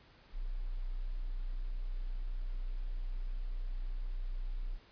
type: tone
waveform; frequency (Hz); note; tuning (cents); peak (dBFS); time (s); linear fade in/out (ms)
sine; 30.87; B0; 0; -34; 0.32-4.79; 50
effects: pink hiss -62 dBFS RMS until 4.91 s + resampled to 11025 Hz